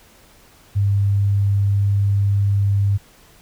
sine tone, 100.1 Hz, G2, 37 cents sharp, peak -14 dBFS, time 0.75-2.98 s, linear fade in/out 20 ms, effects pink hiss -50 dBFS RMS until 3.41 s

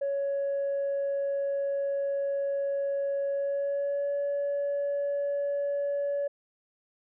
sine tone with pitch glide, 558 to 568.1 Hz, C#5 to C#5, +11 to +42 cents, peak -25 dBFS, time 0.01-6.28 s, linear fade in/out 10 ms, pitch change +31 cents, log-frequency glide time 3.31-4.13 s, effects tanh soft clip ceiling -24 dBFS

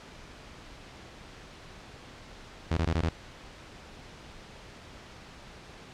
sawtooth tone bursts, 82.3 Hz, E2, 2 cents flat, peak -21 dBFS, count 5, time 2.71-3.09 s, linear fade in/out 0 ms, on 60 ms, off 20 ms, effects pink hiss -48 dBFS RMS until 5.93 s + low-pass 5000 Hz 12 dB/octave

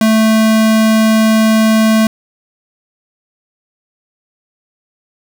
square tone, 220 Hz, A3, in tune, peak -8 dBFS, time 0.01-2.07 s, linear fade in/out 2 ms, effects none

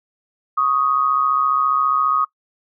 sine tone pair together, 1113 / 1247.7 Hz, C#6 / D#6, +7 / +4 cents, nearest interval major second, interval 197 cents, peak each -20 / -16 dBFS, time 0.57-2.25 s, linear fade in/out 10 ms, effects noise-tail reverb RT60 0.1 s tail -22 dB re dry

